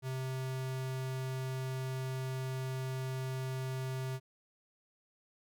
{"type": "tone", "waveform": "square", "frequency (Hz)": 130.81, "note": "C3", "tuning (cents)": 0, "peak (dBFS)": -36, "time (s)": [0.02, 4.2], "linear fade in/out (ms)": 50, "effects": []}